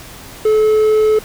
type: tone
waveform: triangle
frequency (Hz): 431.6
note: A4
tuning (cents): -33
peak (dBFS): -7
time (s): 0.45-1.19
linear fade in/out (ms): 5
effects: pink hiss -35 dBFS RMS until 1.24 s